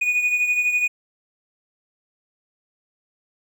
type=beating tone pair; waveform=triangle; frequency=2465 / 2477 Hz; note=D#7 / D#7; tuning=-17 / -8 cents; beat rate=12 Hz; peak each=-17 / -25 dBFS; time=0.01-0.88 s; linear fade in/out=10 ms; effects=none